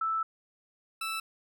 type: tone pair in turn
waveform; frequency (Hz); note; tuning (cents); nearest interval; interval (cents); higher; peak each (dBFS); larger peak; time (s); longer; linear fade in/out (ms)
sine / 20% pulse; 1318.5 / 1318.5; E6 / E6; 0 / 0; unison; 0; neither; -27; neither; 0.01-0.23 / 1.01-1.2; first; 5
effects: none